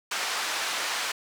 pink band-pass noise, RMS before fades -30 dBFS, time 0.11-1.12 s, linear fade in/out 5 ms, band 970 to 6800 Hz, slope 12 dB/octave, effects none

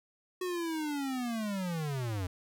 square linear sweep, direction down, 370 to 87.2 Hz, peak -33 dBFS, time 0.41-2.27 s, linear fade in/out 5 ms, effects none

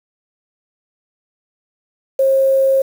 sine tone with quantisation, 537 Hz, C5, 45 cents sharp, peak -10 dBFS, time 2.19-2.82 s, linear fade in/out 5 ms, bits 6, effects none

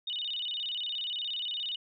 sine tone with vibrato, 3303 Hz, G#7, 10 cents flat, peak -32 dBFS, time 0.07-1.76 s, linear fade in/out 5 ms, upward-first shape square, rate 17 Hz, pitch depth 190 cents each way, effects none

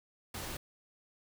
pink noise, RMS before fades -41 dBFS, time 0.34-0.57 s, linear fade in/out 5 ms, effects none

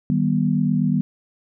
sine chord, Eb augmented, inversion none, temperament just, 155.56 / 194.45 / 243.1 Hz, Eb3 / G3 / B3, 0 / -14 / -27 cents, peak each -21 dBFS, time 0.1-1.01 s, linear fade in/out 0 ms, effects none

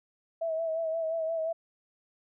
sine tone with vibrato, 650 Hz, E5, 24 cents flat, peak -28 dBFS, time 0.41-1.53 s, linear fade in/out 10 ms, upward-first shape sine, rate 5.7 Hz, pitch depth 39 cents each way, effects none

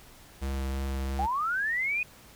square tone with vibrato, 67.3 Hz, C2, 49 cents sharp, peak -30 dBFS, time 0.41-1.27 s, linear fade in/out 20 ms, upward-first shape sine, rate 2.9 Hz, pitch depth 12 cents each way
sine linear sweep, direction up, 743 to 2512 Hz, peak -26 dBFS, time 1.19-2.03 s, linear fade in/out 2 ms
effects pink hiss -53 dBFS RMS until 2.35 s

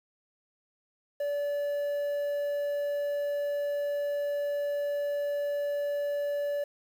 triangle tone with quantisation, 577 Hz, D5, 31 cents flat, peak -26 dBFS, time 1.2-6.64 s, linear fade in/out 5 ms, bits 9, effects none

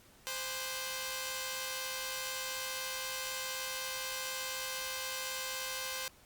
5% pulse tone cluster, 522 / 819 / 980 / 1198 / 1474 Hz, C5 / G#5 / B5 / D6 / F#6, -4 / -24 / -14 / +34 / -7 cents, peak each -27 / -35 / -36 / -36 / -34 dBFS, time 0.27-6.08 s, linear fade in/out 0 ms, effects pink hiss -61 dBFS RMS until 6.25 s + Opus 48 kbps

